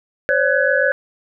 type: tone cluster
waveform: sine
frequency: 524 / 571 / 1501 / 1680 Hz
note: C5 / D5 / F#6 / G#6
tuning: +2 / -49 / +24 / +19 cents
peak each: -19 dBFS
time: 0.29-0.92 s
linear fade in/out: 0 ms
effects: none